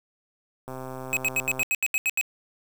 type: click train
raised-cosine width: 1 ms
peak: -23 dBFS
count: 124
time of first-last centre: 0.68-1.626 s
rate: 130 Hz
type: tone bursts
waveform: square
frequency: 2547 Hz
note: D#7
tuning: 40 cents sharp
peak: -22 dBFS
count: 10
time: 1.13-2.212 s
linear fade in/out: 0 ms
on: 38 ms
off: 78 ms
effects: 7-bit